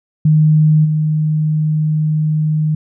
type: tone with level steps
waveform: sine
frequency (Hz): 154.3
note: D#3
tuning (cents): -14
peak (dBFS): -7 / -12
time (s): 0.25-2.75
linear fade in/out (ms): 5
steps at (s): 0.84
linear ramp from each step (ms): 20
effects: none